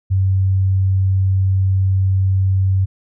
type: tone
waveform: sine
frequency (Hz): 95.4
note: G2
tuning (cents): -47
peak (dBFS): -12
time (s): 0.1-2.86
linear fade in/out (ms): 20
effects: none